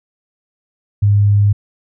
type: tone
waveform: sine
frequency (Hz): 102.2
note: G#2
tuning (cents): -27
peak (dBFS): -8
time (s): 1.02-1.53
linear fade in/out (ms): 10
effects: none